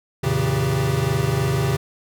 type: tone cluster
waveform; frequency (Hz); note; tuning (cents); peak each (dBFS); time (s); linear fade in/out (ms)
square; 84.4 / 114 / 136.6 / 160.3 / 390; E2 / A#2 / C#3 / E3 / G4; +41 / -38 / -25 / -48 / -9; -30 / -26 / -22 / -28 / -28; 0.23-1.77; 10
effects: none

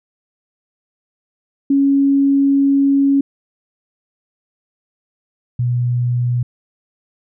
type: tone pair in turn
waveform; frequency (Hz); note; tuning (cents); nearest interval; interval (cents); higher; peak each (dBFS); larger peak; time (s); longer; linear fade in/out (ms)
sine; 277.2 / 122.27; C#4 / B2; 0 / -17; octave + major second; 1417; first; -10 / -14; first; 1.7-3.21 / 5.59-6.43; first; 5
effects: none

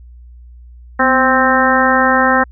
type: harmonic tone with a mistuned harmonic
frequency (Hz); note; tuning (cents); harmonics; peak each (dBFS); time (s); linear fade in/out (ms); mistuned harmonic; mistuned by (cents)
261.6; C4; 0; 1 / 2 / 3 / 4 / 5 / 6 / 7; -17 / -17 / -17 / -17 / -17 / -17 / -17; 0.99-2.44; 10; 1; -61
effects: added 60 Hz sine -35 dBFS peak until 2.51 s

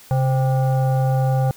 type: tone with frequency modulation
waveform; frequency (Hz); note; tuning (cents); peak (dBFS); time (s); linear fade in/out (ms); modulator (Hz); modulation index
sine; 132.8; C3; +26; -15; 0.11-1.51; 0; 656; 0.62
effects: white hiss -46 dBFS RMS until 1.56 s

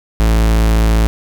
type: tone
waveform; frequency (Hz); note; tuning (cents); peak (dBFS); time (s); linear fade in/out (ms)
45% pulse; 54.9; A1; -3; -9; 0.2-1.07; 0
effects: 8-bit

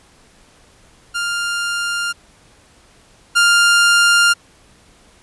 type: tone pair in turn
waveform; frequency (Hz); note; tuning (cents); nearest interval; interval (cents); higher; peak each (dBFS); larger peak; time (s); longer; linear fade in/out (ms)
sawtooth; 1400 / 1400; F6 / F6; +4 / +4; unison; 0; neither; -15 / -6; second; 1.14-2.13 / 3.35-4.34; neither; 20
effects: pink hiss -50 dBFS RMS until 5.22 s + resampled to 24000 Hz

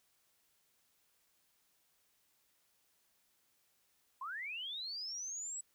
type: linear sweep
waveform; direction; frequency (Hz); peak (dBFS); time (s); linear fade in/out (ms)
sine; up; 987.8 to 7902; -40; 4.21-5.61; 5
effects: white hiss -75 dBFS RMS until 5.74 s

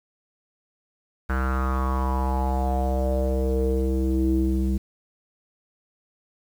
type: tone with low-pass filter sweep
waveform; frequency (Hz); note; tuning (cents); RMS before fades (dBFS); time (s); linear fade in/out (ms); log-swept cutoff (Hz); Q
square; 65.4; C2; 0; -23; 1.29-4.78; 10; 1500 to 260; 6.1
effects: 8-bit

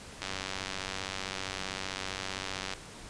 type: click train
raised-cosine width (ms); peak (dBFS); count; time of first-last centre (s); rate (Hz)
0.2; -17; 241; 0.22-2.736; 95.4
effects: pink hiss -47 dBFS RMS until 3.09 s + resampled to 22050 Hz

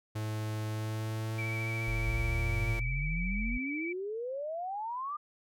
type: tone with pitch glide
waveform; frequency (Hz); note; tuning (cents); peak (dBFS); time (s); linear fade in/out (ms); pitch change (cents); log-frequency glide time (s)
45% pulse; 108.2 to 115.3; A2 to A#2; -29 to -19; -33; 0.15-2.8; 10; +110; 0.66-2.46
type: tone with vibrato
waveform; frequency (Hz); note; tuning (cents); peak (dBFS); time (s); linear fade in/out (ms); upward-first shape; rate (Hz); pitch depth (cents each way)
sine; 2300; D7; -37; -36; 1.38-3.93; 10; triangle; 14; 33
type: tone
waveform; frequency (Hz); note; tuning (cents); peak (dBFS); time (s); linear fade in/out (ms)
sine; 44.05; F1; +16; -32; 1.87-3.58; 10
type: exponential sweep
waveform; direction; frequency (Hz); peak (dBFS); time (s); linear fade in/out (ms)
sine; up; 55.9 to 1222; -34; 2.06-5.17; 10
effects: none

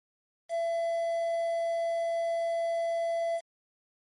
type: tone with quantisation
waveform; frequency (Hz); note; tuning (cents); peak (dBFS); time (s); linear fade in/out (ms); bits
triangle; 671; E5; +31; -25; 0.49-3.41; 50; 8
effects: MP3 48 kbps

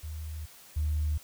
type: tone pair in turn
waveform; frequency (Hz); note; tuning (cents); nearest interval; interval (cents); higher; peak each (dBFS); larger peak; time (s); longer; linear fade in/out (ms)
sine; 77.6 / 75.92; D#2 / D#2; -4 / -42; unison; 38; first; -35 / -25; second; 0.03-0.46 / 0.76-1.18; first; 10
effects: tanh soft clip ceiling -21 dBFS + white hiss -53 dBFS RMS until 1.23 s

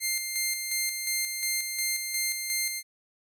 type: tone with tremolo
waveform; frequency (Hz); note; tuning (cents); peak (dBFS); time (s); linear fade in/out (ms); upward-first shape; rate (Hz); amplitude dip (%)
10% pulse; 2100; C7; +6; -17; 0-2.83; 50; square; 2.8; 45
effects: none

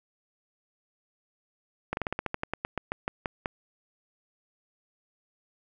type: slowing click train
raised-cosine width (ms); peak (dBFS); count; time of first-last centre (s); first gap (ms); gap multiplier
0.5; -14; 16; 1.93-3.458; 41; 1.12
effects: none

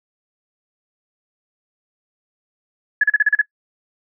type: tone bursts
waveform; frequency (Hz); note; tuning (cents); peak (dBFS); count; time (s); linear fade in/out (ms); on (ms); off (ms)
sine; 1700; G#6; +40; -9; 7; 3.01-3.415; 5; 27; 36
effects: noise-tail reverb RT60 0.1 s tail -23 dB re dry

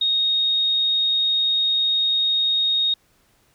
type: tone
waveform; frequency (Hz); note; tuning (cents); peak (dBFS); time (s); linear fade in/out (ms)
sine; 3729; A#7; 0; -17; 0.01-2.94; 5
effects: pink hiss -61 dBFS RMS until 3.54 s

